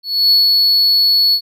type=tone with ADSR envelope; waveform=triangle; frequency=4400 Hz; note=C#8; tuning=14 cents flat; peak=-6 dBFS; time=0.03-1.41 s; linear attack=280 ms; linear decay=150 ms; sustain=-2 dB; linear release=74 ms; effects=none